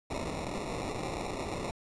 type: noise with sample-and-hold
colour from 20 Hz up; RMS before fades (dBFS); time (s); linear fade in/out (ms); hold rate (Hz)
violet; -36; 0.1-1.71; 2; 1575
effects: resampled to 22050 Hz